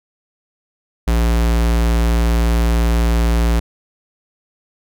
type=tone; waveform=square; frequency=57.7 Hz; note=A#1; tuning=17 cents flat; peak=-13 dBFS; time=1.07-3.6 s; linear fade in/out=10 ms; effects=none